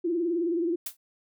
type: tone with vibrato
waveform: sine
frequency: 340 Hz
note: F4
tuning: 46 cents flat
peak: -24 dBFS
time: 0.04-0.76 s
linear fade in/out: 10 ms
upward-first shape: sine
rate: 19 Hz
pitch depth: 92 cents each way
type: noise with exponential decay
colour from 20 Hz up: blue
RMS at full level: -28 dBFS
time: 0.86-0.97 s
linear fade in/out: 5 ms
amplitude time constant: 22 ms
effects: none